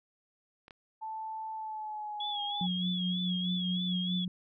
clicks, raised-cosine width 0.3 ms, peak -35 / -31 dBFS, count 2, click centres 0.681 / 0.708 s
sine tone with pitch glide, 879 to 820.1 Hz, A5 to G#5, -2 to -22 cents, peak -36 dBFS, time 1.01-2.67 s, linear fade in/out 20 ms, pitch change -120 cents, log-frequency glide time 1.55-2.44 s
sine tone with vibrato, 3355 Hz, G#7, 17 cents sharp, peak -34 dBFS, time 2.2-4.25 s, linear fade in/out 5 ms, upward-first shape sine, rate 3.2 Hz, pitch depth 65 cents each way
sine tone with tremolo, 181 Hz, F#3, 38 cents flat, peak -29 dBFS, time 2.61-4.28 s, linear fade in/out 2 ms, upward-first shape sine, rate 4.7 Hz, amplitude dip 30%
effects none

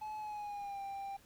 triangle tone with pitch glide, 857 to 790.4 Hz, A5 to G5, -46 to +14 cents, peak -38 dBFS, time 0.01-1.17 s, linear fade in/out 10 ms, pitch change -140 cents, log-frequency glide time 0.18-0.81 s, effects pink hiss -64 dBFS RMS until 1.25 s

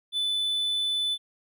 triangle tone, 3499 Hz, A7, 10 cents flat, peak -23 dBFS, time 0.12-1.18 s, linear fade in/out 50 ms, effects none

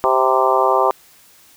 harmonic tone with a mistuned harmonic, 130.81 Hz, C3, in tune, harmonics 3 / 4 / 5 / 6 / 7 / 8 / 9, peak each -20 / -20 / -20 / -20 / -20 / -20 / -20 dBFS, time 0.04-0.91 s, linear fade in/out 0 ms, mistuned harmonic 8, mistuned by -31 cents, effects white hiss -49 dBFS RMS until 1.56 s

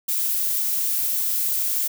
violet noise, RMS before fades -23 dBFS, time 0.08-1.88 s, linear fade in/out 10 ms, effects none

